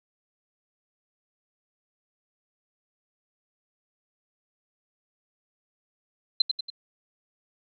sine tone with echo, 4085 Hz, C8, 42 cents flat, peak -15 dBFS, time 6.4-6.42 s, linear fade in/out 5 ms, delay 94 ms, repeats 3, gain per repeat -6 dB, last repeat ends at 6.702 s, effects none

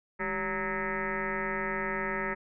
sine tone with frequency modulation, 1110 Hz, C#6, 2 cents sharp, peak -29 dBFS, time 0.19-2.35 s, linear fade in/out 20 ms, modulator 181 Hz, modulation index 5.4, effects none

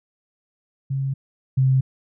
sine tone pair in turn, 135.6 / 131.82 Hz, C#3 / C3, -38 / +13 cents, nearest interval unison, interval 49 cents, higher first, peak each -21 / -14 dBFS, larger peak second, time 0.9-1.14 / 1.57-1.81 s, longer neither, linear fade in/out 10 ms, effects none

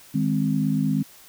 sine chord, Ab major, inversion second, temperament equal with one note detuned, 155.56 / 204.9 / 261.6 Hz, Eb3 / Ab3 / C4, 0 / -23 / 0 cents, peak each -24 dBFS, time 0.14-1.03 s, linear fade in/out 10 ms, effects white hiss -49 dBFS RMS until 1.28 s

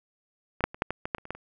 clicks, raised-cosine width 0.5 ms, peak -18 / -6 / -25 / -9 / -14 / -16 / -12 / -29 / -28 / -16 / -30 dBFS, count 11, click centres 0.607 / 0.64 / 0.745 / 0.821 / 0.906 / 1.055 / 1.148 / 1.183 / 1.254 / 1.306 / 1.35 s, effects none

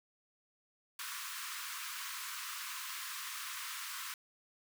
pink high-pass noise, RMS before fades -43 dBFS, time 0.99-4.14 s, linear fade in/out 2 ms, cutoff 1000 Hz, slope 96 dB/octave, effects none

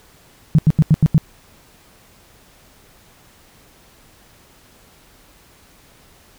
sine tone bursts, 155.56 Hz, D#3, in tune, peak -7 dBFS, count 6, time 0.55-1.18 s, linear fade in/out 0 ms, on 35 ms, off 84 ms, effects pink hiss -50 dBFS RMS until 6.38 s

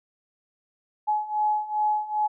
sine beating tone pair, 846 / 848.5 Hz, G#5 / G#5, +32 / +37 cents, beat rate 2.5 Hz, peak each -27 / -24 dBFS, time 1.07-2.28 s, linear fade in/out 20 ms, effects none

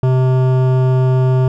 sine tone with hard clipping, 129.1 Hz, C3, 23 cents flat, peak -12 dBFS, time 0.03-1.48 s, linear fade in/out 2 ms, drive 14 dB, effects none

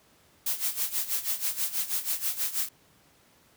blue noise with tremolo, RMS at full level -27 dBFS, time 0.46-2.69 s, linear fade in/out 5 ms, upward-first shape sine, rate 6.2 Hz, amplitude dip 80%, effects pink hiss -61 dBFS RMS until 3.56 s + high-pass 80 Hz 12 dB/octave

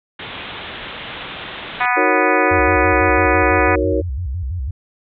white low-pass noise, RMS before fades -31 dBFS, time 0.19-1.86 s, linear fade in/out 5 ms, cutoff 3700 Hz, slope 96 dB/octave
harmonic tone, 246.9 Hz, B3, in tune, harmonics 3 / 4 / 5 / 6 / 7 / 8 / 9 / 10, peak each -20 / -21 / -22 / -23 / -23 / -24 / -25 / -25 dBFS, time 1.8-3.76 s, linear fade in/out 10 ms
sine chord, D# minor seventh, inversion none, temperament equal, 311.1 / 370 / 466.2 / 554.4 Hz, D#4 / F#4 / A#4 / C#5, 0 / 0 / 0 / 0 cents, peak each -21 dBFS, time 1.96-4.02 s, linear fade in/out 20 ms
sine tone with vibrato, 76 Hz, D#2, 40 cents flat, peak -20 dBFS, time 2.51-4.71 s, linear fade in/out 5 ms, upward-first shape square, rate 6 Hz, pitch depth 270 cents each way
effects none

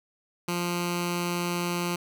10% pulse tone with notch filter, 174.7 Hz, F3, 1 cent sharp, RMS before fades -29 dBFS, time 0.48-1.96 s, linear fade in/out 5 ms, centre 620 Hz, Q 1.1, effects none

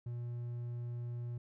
triangle tone, 120 Hz, B2, 49 cents flat, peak -36 dBFS, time 0.06-1.38 s, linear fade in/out 5 ms, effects none

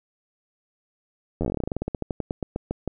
slowing click train, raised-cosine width 2 ms, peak -13 dBFS, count 26, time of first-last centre 1.41-2.877 s, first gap 11 ms, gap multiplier 1.12, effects none

